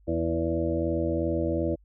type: harmonic tone with a mistuned harmonic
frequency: 82.7 Hz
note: E2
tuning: 6 cents sharp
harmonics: 1 / 2 / 3 / 4 / 6 / 7 / 8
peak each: -31 / -35 / -35 / -28 / -33 / -31 / -40 dBFS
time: 0.07-1.76 s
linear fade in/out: 20 ms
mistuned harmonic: 6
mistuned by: -18 cents
effects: added 50 Hz sine -55 dBFS peak until 1.84 s